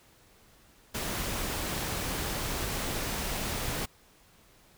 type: noise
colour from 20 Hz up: pink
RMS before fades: -33 dBFS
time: 0.94-3.86 s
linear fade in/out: 10 ms
effects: pink hiss -60 dBFS RMS until 4.77 s